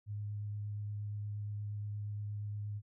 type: tone with vibrato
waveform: sine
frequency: 103.83 Hz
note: G#2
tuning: in tune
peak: -37 dBFS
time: 0.06-2.82 s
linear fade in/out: 50 ms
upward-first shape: triangle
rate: 8.5 Hz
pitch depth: 13 cents each way
effects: none